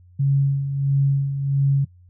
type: tone with tremolo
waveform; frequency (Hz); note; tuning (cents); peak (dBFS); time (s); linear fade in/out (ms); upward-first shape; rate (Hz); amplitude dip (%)
sine; 138.59; C#3; 0; -14; 0.19-1.85; 10; sine; 1.5; 60
effects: noise-tail reverb RT60 0.1 s tail -21 dB re dry + added 89 Hz sine -47 dBFS peak until 2.09 s